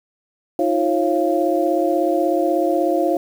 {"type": "tone cluster", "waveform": "sine", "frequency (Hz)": [316.3, 352.7, 545, 689], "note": ["D#4", "F4", "C#5", "F5"], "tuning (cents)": [29, 17, -29, -24], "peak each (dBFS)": -21, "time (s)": [0.59, 3.17], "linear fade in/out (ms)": 2, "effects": ["7-bit"]}